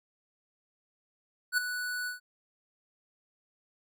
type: tone with ADSR envelope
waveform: square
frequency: 1480 Hz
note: F#6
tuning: in tune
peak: -23 dBFS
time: 1.52-2.2 s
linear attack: 56 ms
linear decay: 10 ms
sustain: -10 dB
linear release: 130 ms
effects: none